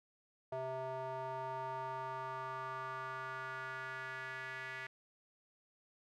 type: tone with band-pass filter sweep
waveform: square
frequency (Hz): 130.81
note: C3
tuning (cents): 0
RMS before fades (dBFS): -43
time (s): 0.52-4.87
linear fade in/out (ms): 5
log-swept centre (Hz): 700 to 1900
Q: 3.5
effects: none